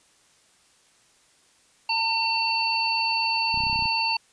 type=harmonic tone; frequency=904 Hz; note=A5; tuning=47 cents sharp; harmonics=1 / 3 / 5; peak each=-26 / -26 / -26 dBFS; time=1.89-4.17 s; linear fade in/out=5 ms
type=clicks; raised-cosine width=5 ms; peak=-24 dBFS; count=11; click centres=3.543 / 3.575 / 3.605 / 3.637 / 3.668 / 3.698 / 3.729 / 3.759 / 3.792 / 3.824 / 3.856 s
effects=white hiss -60 dBFS RMS until 4.32 s + resampled to 22050 Hz